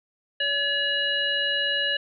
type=harmonic tone with a mistuned harmonic; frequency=568 Hz; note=C#5; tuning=42 cents sharp; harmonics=1 / 3 / 5 / 7; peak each=-33 / -26 / -25 / -33 dBFS; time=0.4-1.97 s; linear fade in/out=5 ms; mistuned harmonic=5; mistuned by=+27 cents; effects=none